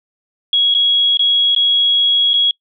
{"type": "tone with dropouts", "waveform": "sine", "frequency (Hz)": 3322, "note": "G#7", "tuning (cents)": 0, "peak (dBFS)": -10, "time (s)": [0.53, 2.51], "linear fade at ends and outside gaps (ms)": 2, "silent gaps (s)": [[0.741, 0.748], [1.172, 1.193], [1.55, 1.562], [2.334, 2.339]], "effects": ["noise-tail reverb RT60 0.1 s tail -26 dB re dry"]}